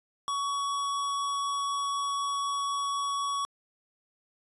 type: tone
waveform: square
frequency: 1124 Hz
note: C#6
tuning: 24 cents sharp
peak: -29 dBFS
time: 0.28-3.45 s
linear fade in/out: 0 ms
effects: resampled to 24000 Hz